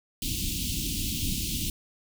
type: band-stop noise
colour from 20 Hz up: pink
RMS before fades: -30 dBFS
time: 0.22-1.7 s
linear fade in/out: 2 ms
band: 310 to 2700 Hz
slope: 48 dB/octave
effects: none